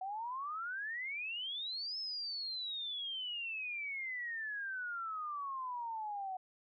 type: exponential two-way sweep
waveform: sine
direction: up then down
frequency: 740 to 5274 to 740 Hz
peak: -38 dBFS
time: 0.01-6.37 s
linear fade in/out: 5 ms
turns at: 1.98 s
effects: none